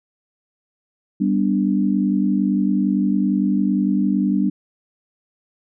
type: chord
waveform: sine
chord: G major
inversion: none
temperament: equal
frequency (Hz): 196 / 246.9 / 293.7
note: G3 / B3 / D4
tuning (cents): 0 / 0 / 0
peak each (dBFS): -18 / -22 / -21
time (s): 1.2-4.5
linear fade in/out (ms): 10
effects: none